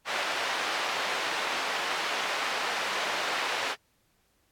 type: band-pass noise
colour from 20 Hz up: pink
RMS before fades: -31 dBFS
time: 0.05-3.76 s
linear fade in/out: 50 ms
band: 770 to 3500 Hz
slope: 12 dB/octave
effects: pink hiss -70 dBFS RMS until 4.51 s + AAC 64 kbps